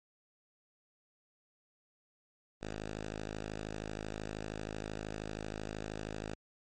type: tone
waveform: 5% pulse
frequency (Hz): 52.9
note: G#1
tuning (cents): +33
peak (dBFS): -28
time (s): 2.61-6.35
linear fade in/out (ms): 10
effects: MP3 32 kbps